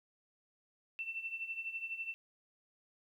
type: tone with tremolo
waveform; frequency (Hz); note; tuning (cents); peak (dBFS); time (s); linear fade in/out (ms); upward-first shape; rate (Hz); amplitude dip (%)
sine; 2682; E7; +29; -35; 0.99-2.14; 0; triangle; 12; 80
effects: 12-bit